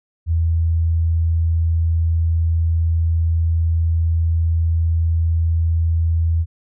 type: tone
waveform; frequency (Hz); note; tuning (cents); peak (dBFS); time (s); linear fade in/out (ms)
sine; 82.41; E2; 0; -14; 0.26-6.46; 50
effects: none